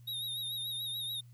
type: tone with vibrato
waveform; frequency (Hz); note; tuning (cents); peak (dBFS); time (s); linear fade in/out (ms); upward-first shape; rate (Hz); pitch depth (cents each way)
square; 3744; A#7; +7; -36; 0.07-1.21; 10; triangle; 6.9; 70
effects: added 120 Hz sine -52 dBFS peak until 1.33 s + white hiss -72 dBFS RMS until 1.33 s